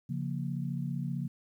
sine chord, Bb minor, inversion first, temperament equal with one note detuned, 139.39 / 174.61 / 233.1 Hz, Db3 / F3 / Bb3, +10 / 0 / 0 cents, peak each -34 / -36 / -39 dBFS, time 0.09-1.28 s, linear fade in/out 10 ms, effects 11-bit

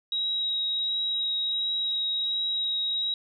sine tone with vibrato, 3823 Hz, A#7, 43 cents sharp, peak -25 dBFS, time 0.12-3.14 s, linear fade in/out 2 ms, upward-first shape triangle, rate 1.4 Hz, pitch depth 11 cents each way, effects none

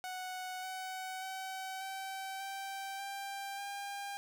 sawtooth tone with pitch steps, 740 / 749.9 / 759.9 / 770.1 / 780.4 / 790.8 / 801.4 Hz, F#5 / F#5 / F#5 / G5 / G5 / G5 / G5, 0 / +23 / +46 / -31 / -8 / +15 / +38 cents, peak -36 dBFS, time 0.04-4.17 s, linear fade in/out 0 ms, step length 590 ms, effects none

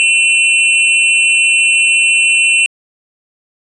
square tone with amplitude modulation, 2707 Hz, E7, 45 cents sharp, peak -5 dBFS, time 0-2.66 s, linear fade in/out 0 ms, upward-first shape sine, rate 254 Hz, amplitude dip 80%, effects resampled to 22050 Hz

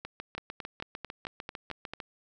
two click trains, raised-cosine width 0.3 ms, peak -22 / -21 dBFS, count 14 / 8, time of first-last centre 0.05-2.002 / 0.38-1.936 s, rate 6.66 / 4.5 Hz, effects none

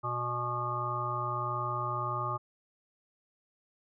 harmonic tone, 121.5 Hz, B2, 28 cents flat, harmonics 1 / 3 / 5 / 7 / 9 / 10, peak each -37 / -43 / -42 / -40 / -37 / -34 dBFS, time 0.03-2.38 s, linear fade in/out 20 ms, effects none

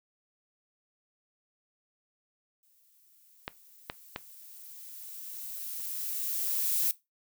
violet noise with exponential growth, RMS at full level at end -27 dBFS, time 2.63-6.91 s, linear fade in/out 0 ms, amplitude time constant 930 ms
clicks, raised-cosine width 0.3 ms, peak -18 dBFS, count 3, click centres 3.479 / 3.899 / 4.161 s
effects noise-tail reverb RT60 0.2 s tail -18 dB re dry

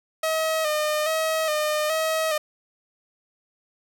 sawtooth tone with vibrato, 622.3 Hz, D#5, in tune, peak -18 dBFS, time 0.23-2.38 s, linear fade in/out 5 ms, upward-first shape square, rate 1.2 Hz, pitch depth 42 cents each way, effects none

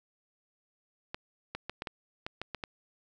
clicks, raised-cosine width 0.3 ms, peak -20 dBFS, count 9, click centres 1.145 / 1.55 / 1.696 / 1.821 / 1.872 / 2.265 / 2.416 / 2.547 / 2.638 s, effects none

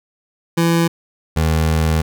25% pulse tone pair in turn, 167.7 / 79.53 Hz, E3 / D#2, +30 / +38 cents, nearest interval octave + minor second, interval 1292 cents, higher first, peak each -9 / -10 dBFS, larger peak first, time 0.57-0.88 / 1.36-2.02 s, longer second, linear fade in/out 10 ms, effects none

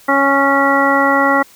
harmonic tone, 276.8 Hz, C#4, 2 cents flat, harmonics 1 / 2 / 3 / 4 / 5 / 7, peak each -17 / -17 / -17 / -17 / -17 / -17 dBFS, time 0.08-1.43 s, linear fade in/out 10 ms, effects white hiss -45 dBFS RMS until 1.55 s

